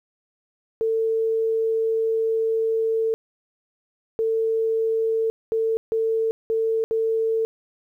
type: tone bursts at uneven times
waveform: sine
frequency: 447.7 Hz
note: A4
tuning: 30 cents sharp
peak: -19 dBFS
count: 6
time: 0.81-3.14 / 4.19-5.3 / 5.52-5.77 / 5.92-6.31 / 6.5-6.84 / 6.91-7.45 s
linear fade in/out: 0 ms
effects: 10-bit